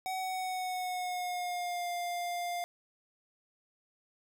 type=tone with pitch glide; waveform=square; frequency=752 to 701.6 Hz; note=F#5 to F5; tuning=+28 to +8 cents; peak=-34 dBFS; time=0.06-2.64 s; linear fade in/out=0 ms; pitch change=-120 cents; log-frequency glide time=0.19-1.9 s; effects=none